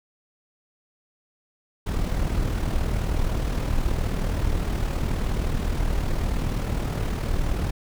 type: noise with amplitude modulation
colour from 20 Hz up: brown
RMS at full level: -22 dBFS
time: 1.86-7.71 s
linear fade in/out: 10 ms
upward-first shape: sine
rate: 39.1 Hz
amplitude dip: 50%
effects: none